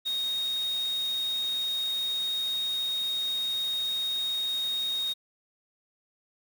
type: tone in noise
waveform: sine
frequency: 3729 Hz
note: A#7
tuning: in tune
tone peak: -27 dBFS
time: 0.05-5.14 s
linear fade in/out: 20 ms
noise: white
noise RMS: -44 dBFS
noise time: 0.05-5.14 s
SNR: +14 dB
effects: none